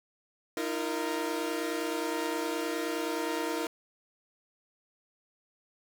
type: chord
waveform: sawtooth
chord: Eb suspended second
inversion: none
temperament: equal with one note detuned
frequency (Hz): 311.1 / 340.7 / 466.2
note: Eb4 / F4 / Bb4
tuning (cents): 0 / -43 / 0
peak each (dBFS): -31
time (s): 0.57-3.67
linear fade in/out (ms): 2
effects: none